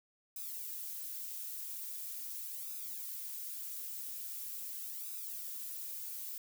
violet noise with flanger, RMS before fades -43 dBFS, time 0.36-6.38 s, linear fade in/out 2 ms, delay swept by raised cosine 0.79 to 5.39 ms, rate 0.42 Hz, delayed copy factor +0.8, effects none

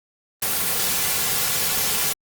white noise with comb filter, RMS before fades -22 dBFS, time 0.42-2.13 s, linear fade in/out 5 ms, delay 3.2 ms, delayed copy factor -0.5, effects Opus 24 kbps

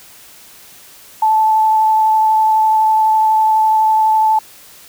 sine tone with vibrato, 873 Hz, A5, 14 cents flat, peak -9 dBFS, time 1.22-4.39 s, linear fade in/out 5 ms, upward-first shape sine, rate 12 Hz, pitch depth 9 cents each way, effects white hiss -41 dBFS RMS until 4.88 s

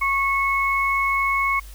sine tone pair together, 1099 / 2196 Hz, C#6 / C#7, -15 / -17 cents, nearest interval octave, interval 1198 cents, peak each -21 dBFS, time 0.01-1.6 s, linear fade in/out 10 ms, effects added 50 Hz sine -37 dBFS peak until 1.74 s + white hiss -48 dBFS RMS until 1.74 s

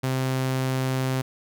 sawtooth tone, 130.81 Hz, C3, in tune, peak -19 dBFS, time 0.03-1.22 s, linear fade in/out 10 ms, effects none

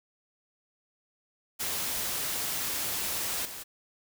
white noise with level steps, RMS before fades -32 / -41 dBFS, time 1.59-3.64 s, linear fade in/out 20 ms, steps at 3.45 s, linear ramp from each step 5 ms, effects none

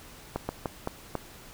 slowing click train, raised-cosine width 1 ms, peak -15 dBFS, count 5, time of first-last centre 0.36-1.153 s, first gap 130 ms, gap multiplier 1.29, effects pink hiss -49 dBFS RMS until 1.53 s

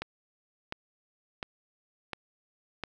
click train, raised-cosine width 0.3 ms, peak -18 dBFS, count 5, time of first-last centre 0.02-2.837 s, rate 1.42 Hz, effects none

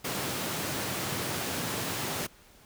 pink high-pass noise, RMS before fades -33 dBFS, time 0.04-2.27 s, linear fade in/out 10 ms, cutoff 100 Hz, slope 24 dB/octave, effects pink hiss -57 dBFS RMS until 2.65 s

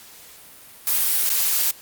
blue noise with dropouts, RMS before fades -20 dBFS, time 0.87-1.71 s, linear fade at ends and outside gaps 2 ms, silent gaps 1.294-1.3 s, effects white hiss -45 dBFS RMS until 1.81 s + Opus 48 kbps

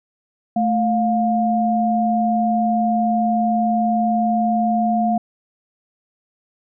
sine tone pair together, 220 / 706.8 Hz, A3 / F5, 0 / +21 cents, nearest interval octave + minor sixth, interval 2021 cents, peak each -18 dBFS, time 0.56-5.18 s, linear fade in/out 5 ms, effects none

